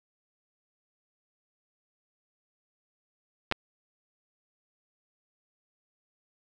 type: clicks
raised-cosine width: 0.3 ms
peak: -11 dBFS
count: 2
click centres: 3.514 / 3.523 s
effects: none